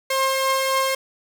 sawtooth tone pair together, 532 / 1067.7 Hz, C5 / C6, +29 / +35 cents, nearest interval octave, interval 1206 cents, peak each -18 dBFS, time 0.1-0.95 s, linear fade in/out 5 ms, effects none

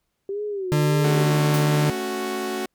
sine tone with vibrato, 387 Hz, G4, 22 cents flat, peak -25 dBFS, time 0.29-1.36 s, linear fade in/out 2 ms, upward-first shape sine, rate 1.6 Hz, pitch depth 140 cents each way
40% pulse tone, 149.1 Hz, D3, 27 cents sharp, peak -17 dBFS, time 0.72-1.9 s, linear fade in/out 0 ms
sawtooth chord, F# minor, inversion first, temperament equal, 220 / 277.2 / 370 Hz, A3 / C#4 / F#4, 0 / 0 / 0 cents, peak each -28 / -29 / -23 dBFS, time 1.04-2.66 s, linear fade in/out 5 ms
white noise with exponential decay, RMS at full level -30 dBFS, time 1.54-1.78 s, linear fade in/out 1 ms, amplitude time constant 52 ms
effects pink hiss -75 dBFS RMS until 2.74 s

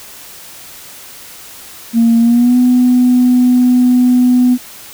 sine tone with pitch glide, 230.8 to 248.8 Hz, A#3 to B3, -17 to +13 cents, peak -5 dBFS, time 1.93-4.58 s, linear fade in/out 50 ms, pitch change +130 cents, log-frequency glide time 2.19-2.57 s, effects tanh soft clip ceiling -2 dBFS + white hiss -34 dBFS RMS until 4.93 s

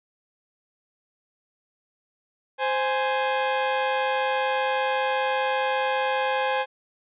sawtooth tone pair together, 522.1 / 830.6 Hz, C5 / G#5, -4 / 0 cents, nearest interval minor sixth, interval 804 cents, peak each -21 dBFS, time 2.58-6.66 s, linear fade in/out 50 ms, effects resampled to 8000 Hz

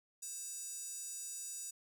square tone with high-pass filter, 534 Hz, C5, 35 cents sharp, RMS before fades -45 dBFS, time 0.22-1.71 s, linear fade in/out 10 ms, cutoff 7400 Hz, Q 5.9, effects none

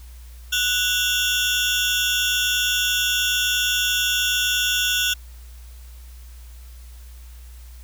35% pulse tone cluster, 1479 / 2751 / 3311 / 3544 Hz, F#6 / F7 / G#7 / A7, -1 / -27 / -6 / +12 cents, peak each -23 dBFS, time 0.52-5.14 s, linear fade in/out 10 ms, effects added 60 Hz sine -38 dBFS peak until 7.83 s + white hiss -52 dBFS RMS until 7.83 s

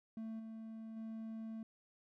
triangle tone with level steps, 222.6 Hz, A3, 20 cents sharp, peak -40 / -44 / -41 dBFS, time 0.17-1.63 s, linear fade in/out 2 ms, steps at 0.39 / 0.96 s, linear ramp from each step 10 ms, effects none

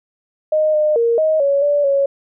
sine tone with pitch steps, 618 / 608 / 465.8 / 628 / 560 / 580 / 555 Hz, D#5 / D#5 / A#4 / D#5 / C#5 / D5 / C#5, -12 / -40 / -1 / +16 / +18 / -22 / +2 cents, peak -12 dBFS, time 0.52-2.06 s, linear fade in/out 5 ms, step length 220 ms, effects none

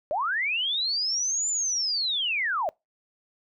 sine linear two-way sweep, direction up then down, 554.4 to 7190 to 575 Hz, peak -24 dBFS, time 0.11-2.69 s, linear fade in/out 0 ms, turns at 1.49 s, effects noise-tail reverb RT60 0.2 s tail -25 dB re dry

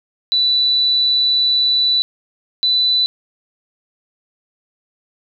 sine tone pair in turn, 3969 / 3987 Hz, B7 / B7, +8 / +16 cents, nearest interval unison, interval 8 cents, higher second, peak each -12 dBFS, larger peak neither, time 0.32-2.02 / 2.63-3.06 s, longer first, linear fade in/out 0 ms, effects none

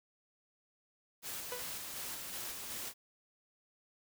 white noise with tremolo, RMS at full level -42 dBFS, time 1.22-2.94 s, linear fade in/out 50 ms, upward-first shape square, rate 2.7 Hz, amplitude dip 25%
sawtooth tone with exponential decay, 493.9 Hz, B4, in tune, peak -33 dBFS, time 1.52-1.74 s, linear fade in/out 1 ms, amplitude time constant 47 ms
effects none

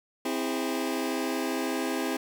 sawtooth chord, C augmented, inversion none, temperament just, 261.6 / 327 / 408.8 Hz, C4 / E4 / G#4, 0 / -14 / -27 cents, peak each -27 / -28 / -30 dBFS, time 0.25-2.17 s, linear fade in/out 5 ms, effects 9-bit

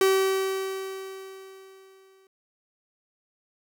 45% pulse tone with exponential decay, 383.7 Hz, G4, 37 cents flat, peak -17 dBFS, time 0.01-2.27 s, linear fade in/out 2 ms, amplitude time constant 490 ms, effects none

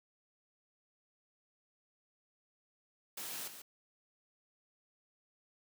white noise with echo, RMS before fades -43 dBFS, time 3.17-3.48 s, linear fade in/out 5 ms, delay 140 ms, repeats 1, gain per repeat -8 dB, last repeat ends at 3.62 s, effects high-pass 150 Hz 12 dB/octave

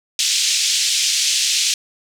white band-pass noise, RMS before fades -18 dBFS, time 0.19-1.74 s, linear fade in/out 2 ms, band 2700 to 7100 Hz, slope 24 dB/octave, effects none

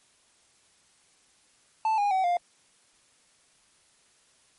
triangle tone with pitch steps, 880 / 816.3 / 757.3 / 702.5 Hz, A5 / G#5 / F#5 / F5, 0 / -30 / +40 / +10 cents, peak -20 dBFS, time 1.85-2.37 s, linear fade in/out 2 ms, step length 130 ms, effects white hiss -63 dBFS RMS until 4.58 s + MP3 48 kbps

